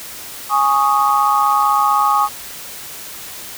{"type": "chord", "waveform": "sine", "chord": "Ab suspended fourth", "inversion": "none", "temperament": "equal", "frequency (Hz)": [830.6, 1108.7, 1244.5], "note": ["Ab5", "Db6", "Eb6"], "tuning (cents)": [0, 0, 0], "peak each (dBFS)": -16, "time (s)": [0.49, 2.29], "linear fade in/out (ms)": 50, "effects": ["white hiss -32 dBFS RMS until 3.57 s"]}